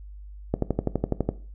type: click train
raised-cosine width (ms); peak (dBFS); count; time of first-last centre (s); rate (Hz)
2; -9; 10; 0.54-1.29; 12
effects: noise-tail reverb RT60 0.4 s tail -17 dB re dry + added 50 Hz sine -39 dBFS peak until 1.54 s